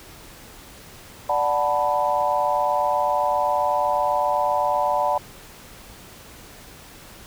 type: chord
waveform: sine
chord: B minor seventh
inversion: first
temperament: equal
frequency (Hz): 587.3 / 740 / 880 / 987.8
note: D5 / F#5 / A5 / B5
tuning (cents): 0 / 0 / 0 / 0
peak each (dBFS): -24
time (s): 1.29-5.18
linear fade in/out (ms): 5
effects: pink hiss -44 dBFS RMS until 7.26 s